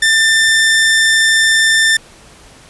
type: tone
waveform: sawtooth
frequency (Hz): 1787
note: A6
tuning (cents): +26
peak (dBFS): -5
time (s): 0.02-1.97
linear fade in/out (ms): 5
effects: pink hiss -41 dBFS RMS until 2.69 s + resampled to 24000 Hz